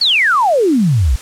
sine exponential sweep, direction down, 4607 to 55 Hz, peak -9 dBFS, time 0.01-1.16 s, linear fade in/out 5 ms, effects white hiss -34 dBFS RMS until 1.21 s + low-pass 9000 Hz 12 dB/octave

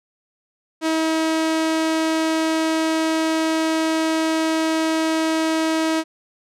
sawtooth tone, 320.2 Hz, D#4, 50 cents sharp, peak -14 dBFS, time 0.81-6.04 s, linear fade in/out 50 ms, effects low-pass 9000 Hz 12 dB/octave

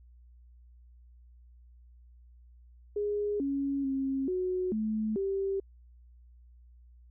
sine tone with pitch steps, 413 / 277.6 / 269.3 / 367.5 / 216.9 / 390.4 Hz, G#4 / C#4 / C#4 / F#4 / A3 / G4, -10 / +3 / -50 / -12 / -25 / -7 cents, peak -28 dBFS, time 2.96-5.6 s, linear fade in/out 5 ms, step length 440 ms, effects added 60 Hz sine -53 dBFS peak until 7.1 s

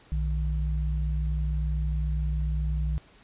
sine tone pair together, 61.08 / 153.9 Hz, B1 / D#3, -18 / -19 cents, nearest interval octave + major third, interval 1599 cents, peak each -25 / -32 dBFS, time 0.12-2.98 s, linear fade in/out 0 ms, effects pink hiss -56 dBFS RMS until 3.23 s + resampled to 8000 Hz

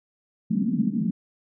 white band-pass noise, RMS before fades -24 dBFS, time 0.5-1.11 s, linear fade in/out 10 ms, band 170 to 240 Hz, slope 48 dB/octave, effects none

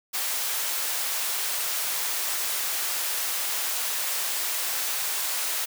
white high-pass noise, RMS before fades -28 dBFS, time 0.13-5.66 s, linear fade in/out 20 ms, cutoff 590 Hz, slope 12 dB/octave, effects none

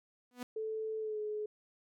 sawtooth tone with exponential growth, 246.9 Hz, B3, in tune, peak -33 dBFS, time 0.31-0.43 s, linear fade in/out 2 ms, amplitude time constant 26 ms
sine tone with pitch glide, 438.3 to 423.9 Hz, A4 to G#4, -7 to +35 cents, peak -35 dBFS, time 0.56-1.46 s, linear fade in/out 5 ms, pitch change -58 cents, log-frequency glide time 0.99-1.2 s
effects none

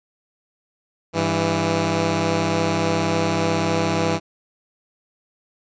10% pulse tone pair together, 99.81 / 165.2 Hz, G2 / E3, +32 / +4 cents, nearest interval major sixth, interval 872 cents, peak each -15 / -12 dBFS, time 1.13-4.2 s, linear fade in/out 50 ms, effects resampled to 16000 Hz

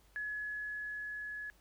sine tone with level ramp, 1696 Hz, G#6, 36 cents sharp, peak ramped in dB -36 to -40 dBFS, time 0.16-1.5 s, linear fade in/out 0 ms, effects added 50 Hz sine -64 dBFS peak until 1.6 s + pink hiss -68 dBFS RMS until 1.6 s

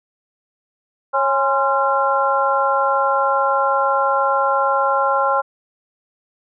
harmonic tone with a mistuned harmonic, 274.3 Hz, C#4, 18 cents flat, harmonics 2 / 3 / 4 / 5, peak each -20 / -20 / -20 / -20 dBFS, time 1.13-5.42 s, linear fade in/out 20 ms, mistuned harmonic 4, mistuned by -84 cents, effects none

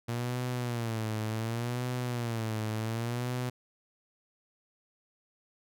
sawtooth tone with vibrato, 116.6 Hz, A#2, 1 cent sharp, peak -27 dBFS, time 0.08-3.5 s, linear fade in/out 10 ms, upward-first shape sine, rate 0.68 Hz, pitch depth 120 cents each way, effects none

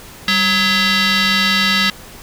sine tone with frequency modulation, 932.3 Hz, A#5, in tune, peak -9 dBFS, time 0.28-1.9 s, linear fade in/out 2 ms, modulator 737 Hz, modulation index 5.3, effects tanh soft clip ceiling -11 dBFS + pink hiss -37 dBFS RMS until 2.22 s

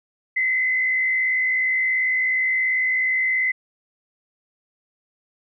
sine tone with frequency modulation, 2040 Hz, C7, 44 cents flat, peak -18 dBFS, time 0.36-3.52 s, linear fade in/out 10 ms, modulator 58.6 Hz, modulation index 0.81, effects none

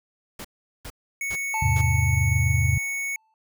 pink noise bursts, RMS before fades -37 dBFS, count 4, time 0.39-1.814 s, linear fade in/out 5 ms, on 56 ms, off 400 ms
square tone, 2217 Hz, C#7, in tune, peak -27 dBFS, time 1.21-3.16 s, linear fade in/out 2 ms
triangle tone with exponential decay, 880 Hz, A5, in tune, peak -23 dBFS, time 1.54-3.34 s, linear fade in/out 1 ms, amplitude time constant 390 ms
sine chord, E augmented, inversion none, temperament equal, 82.41 / 103.83 / 130.81 Hz, E2 / G#2 / B#2, 0 / 0 / 0 cents, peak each -23 dBFS, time 1.62-2.78 s, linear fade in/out 5 ms
effects none

